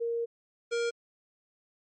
sine / square tone pair in turn, 466.2 / 469.2 Hz, A#4 / A#4, 0 / +11 cents, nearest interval unison, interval 11 cents, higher second, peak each -28 dBFS, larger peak neither, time 0-0.26 / 0.71-0.91 s, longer first, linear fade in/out 20 ms, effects MP3 32 kbps

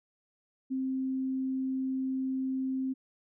sine tone, 262.9 Hz, C4, 8 cents sharp, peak -29 dBFS, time 0.7-2.94 s, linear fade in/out 20 ms, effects none

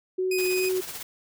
sine tone with vibrato, 370 Hz, F#4, in tune, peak -23 dBFS, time 0.18-0.81 s, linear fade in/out 10 ms, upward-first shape sine, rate 2.5 Hz, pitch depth 13 cents each way
sawtooth tone, 2494 Hz, D#7, 3 cents sharp, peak -25 dBFS, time 0.31-0.69 s, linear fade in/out 5 ms
white noise with tremolo, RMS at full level -35 dBFS, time 0.38-1.03 s, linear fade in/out 5 ms, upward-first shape sine, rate 16 Hz, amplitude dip 50%
effects none

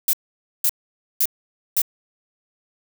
violet noise bursts, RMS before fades -18 dBFS, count 4, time 0.08-1.818 s, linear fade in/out 2 ms, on 52 ms, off 510 ms, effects none

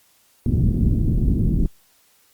pink low-pass noise, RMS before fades -18 dBFS, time 0.46-1.66 s, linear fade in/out 2 ms, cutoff 260 Hz, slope 24 dB/octave, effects white hiss -58 dBFS RMS until 2.33 s + Opus 48 kbps

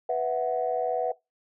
sine chord, B suspended fourth, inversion none, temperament equal, 493.9 / 659.3 / 740 Hz, B4 / E5 / F#5, 0 / 0 / 0 cents, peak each -28 dBFS, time 0.09-1.12 s, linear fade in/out 5 ms, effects noise-tail reverb RT60 0.2 s tail -21 dB re dry + tanh soft clip ceiling -15 dBFS

